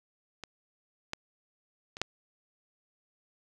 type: clicks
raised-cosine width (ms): 0.2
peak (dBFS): -23 / -16 / -25 / -10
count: 4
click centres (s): 0.437 / 1.134 / 1.969 / 2.016
effects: none